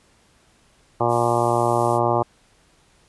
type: harmonic tone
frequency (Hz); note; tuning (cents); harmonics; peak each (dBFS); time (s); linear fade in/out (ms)
118.8; A#2; +33; 1 / 2 / 3 / 4 / 5 / 6 / 7 / 8 / 9 / 10; -26 / -31 / -24 / -28 / -24 / -25 / -24 / -28 / -27 / -30; 1-2.23; 10
type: noise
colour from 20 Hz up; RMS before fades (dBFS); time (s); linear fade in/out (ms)
violet; -35; 1.08-2; 50
effects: pink hiss -58 dBFS RMS until 3.08 s + resampled to 24000 Hz